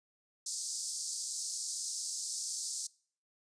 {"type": "band-pass noise", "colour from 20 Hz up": "white", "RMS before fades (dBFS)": -39, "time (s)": [0.46, 2.87], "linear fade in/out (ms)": 5, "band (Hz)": [4600, 9100], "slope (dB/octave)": 48, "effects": ["noise-tail reverb RT60 0.5 s tail -23 dB re dry", "resampled to 22050 Hz"]}